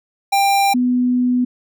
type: tone pair in turn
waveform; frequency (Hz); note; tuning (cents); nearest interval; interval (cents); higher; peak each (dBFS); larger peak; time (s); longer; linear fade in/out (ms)
square / sine; 793 / 248.3; G5 / B3; +20 / +9; octave + minor sixth; 2011; first; -13; neither; 0.32-0.74 / 0.74-1.45; second; 10
effects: none